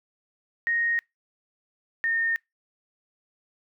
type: tone pair in turn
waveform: sine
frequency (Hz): 1864.7 / 1830.5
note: A#6 / A#6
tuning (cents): 0 / -32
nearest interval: unison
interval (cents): 32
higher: first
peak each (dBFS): -22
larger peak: neither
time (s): 0.67-0.99 / 2.04-2.36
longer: neither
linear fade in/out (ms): 0
effects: noise-tail reverb RT60 0.2 s tail -26 dB re dry